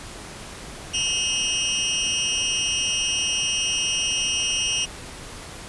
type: tone with amplitude modulation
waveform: 25% pulse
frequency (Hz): 2853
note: F7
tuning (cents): +36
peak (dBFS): -13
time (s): 0.93-4.86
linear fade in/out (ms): 20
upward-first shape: sine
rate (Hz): 275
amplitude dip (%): 100
effects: pink hiss -38 dBFS RMS until 5.68 s + resampled to 24000 Hz

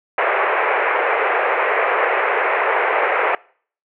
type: band-pass noise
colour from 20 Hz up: pink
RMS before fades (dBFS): -18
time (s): 0.18-3.35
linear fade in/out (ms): 2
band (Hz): 420 to 2400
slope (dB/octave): 48
effects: noise-tail reverb RT60 0.5 s tail -24 dB re dry

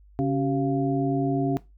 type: harmonic tone with a mistuned harmonic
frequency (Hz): 138.59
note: C#3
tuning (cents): 0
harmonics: 1 / 2 / 3 / 5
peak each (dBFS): -26 / -24 / -29 / -31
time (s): 0.19-1.57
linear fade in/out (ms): 0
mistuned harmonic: 3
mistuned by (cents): -130
effects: noise-tail reverb RT60 0.2 s tail -17 dB re dry + added 50 Hz sine -50 dBFS peak until 1.77 s

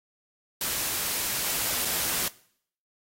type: noise with dropouts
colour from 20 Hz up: white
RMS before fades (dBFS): -28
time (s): 0.61-2.28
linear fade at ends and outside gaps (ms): 2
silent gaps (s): 1.85-1.853
effects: noise-tail reverb RT60 0.6 s tail -20 dB re dry + AAC 48 kbps

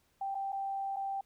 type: tone with dropouts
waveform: sine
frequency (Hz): 784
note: G5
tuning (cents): 0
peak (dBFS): -33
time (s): 0.21-1.21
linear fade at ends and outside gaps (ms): 5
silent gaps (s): 0.347-0.351 / 0.522-0.527 / 0.962-0.966
effects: pink hiss -72 dBFS RMS until 1.25 s

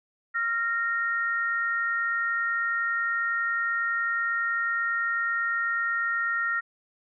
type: tone pair together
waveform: sine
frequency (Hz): 1384.1 / 1854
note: F6 / A#6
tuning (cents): -16 / -10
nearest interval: perfect fourth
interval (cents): 506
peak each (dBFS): -27 / -27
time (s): 0.34-6.61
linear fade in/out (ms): 20
effects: none

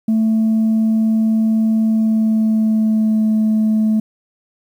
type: tone with pitch glide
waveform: sine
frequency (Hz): 221 to 217.3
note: A3 to A3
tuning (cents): +8 to -21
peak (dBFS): -10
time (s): 0.08-4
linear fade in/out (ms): 5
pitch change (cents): -29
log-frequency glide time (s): 1.83-3.28
effects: tanh soft clip ceiling -10 dBFS + 8-bit

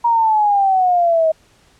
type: exponential sweep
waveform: sine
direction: down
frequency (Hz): 951 to 630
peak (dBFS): -11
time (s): 0.04-1.32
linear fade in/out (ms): 10
effects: pink hiss -53 dBFS RMS until 1.79 s + low-pass 9000 Hz 12 dB/octave

